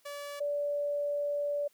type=tone pair in turn; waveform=sawtooth / sine; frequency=575 / 579.3 Hz; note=D5 / D5; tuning=-37 / -24 cents; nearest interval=unison; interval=13 cents; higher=second; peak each=-35 / -29 dBFS; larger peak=second; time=0.05-0.4 / 0.4-1.68 s; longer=second; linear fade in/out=10 ms; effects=white hiss -68 dBFS RMS until 1.73 s + high-pass 150 Hz 12 dB/octave